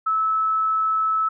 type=tone; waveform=sine; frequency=1303 Hz; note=E6; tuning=20 cents flat; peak=-18 dBFS; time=0.06-1.29 s; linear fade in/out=10 ms; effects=none